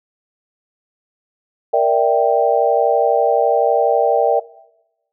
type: chord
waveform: sine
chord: E half-diminished seventh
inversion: second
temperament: equal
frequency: 466.2 / 587.3 / 659.3 / 784 Hz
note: Bb4 / D5 / E5 / G5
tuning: 0 / 0 / 0 / 0 cents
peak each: -17 dBFS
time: 1.73-4.4 s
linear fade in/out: 10 ms
effects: noise-tail reverb RT60 0.9 s tail -20 dB re dry